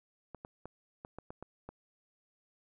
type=clicks; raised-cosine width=1 ms; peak=-30 dBFS; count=8; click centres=0.347 / 0.449 / 0.656 / 1.049 / 1.186 / 1.305 / 1.426 / 1.69 s; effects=none